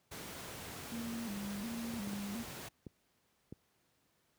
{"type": "noise", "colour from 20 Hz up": "pink", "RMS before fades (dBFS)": -46, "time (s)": [0.11, 2.69], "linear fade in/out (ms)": 10}
{"type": "tone with vibrato", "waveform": "sine", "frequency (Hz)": 216.4, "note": "A3", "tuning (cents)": -29, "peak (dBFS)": -39, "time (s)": [0.92, 2.43], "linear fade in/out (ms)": 0, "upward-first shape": "square", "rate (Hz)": 1.4, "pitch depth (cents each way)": 120}
{"type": "clicks", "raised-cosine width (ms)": 3, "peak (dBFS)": -32, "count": 5, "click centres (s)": [1.938, 2.074, 2.133, 2.867, 3.525]}
{"effects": ["pink hiss -75 dBFS RMS until 4.38 s", "high-pass 80 Hz 12 dB/octave"]}